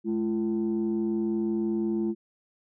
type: tone pair together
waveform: sine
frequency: 214.1 / 339.9 Hz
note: A3 / F4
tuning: -47 / -47 cents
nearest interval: minor sixth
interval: 800 cents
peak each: -26 dBFS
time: 0.04-2.15 s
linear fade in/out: 50 ms
effects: tanh soft clip ceiling -20 dBFS